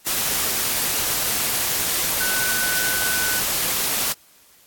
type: tone in noise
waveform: sine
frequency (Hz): 1503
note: F#6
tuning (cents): +27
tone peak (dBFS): -24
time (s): 2.2-3.4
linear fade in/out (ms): 10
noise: white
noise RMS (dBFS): -22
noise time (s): 0.06-4.13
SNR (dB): -5
effects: white hiss -53 dBFS RMS until 4.66 s + AAC 64 kbps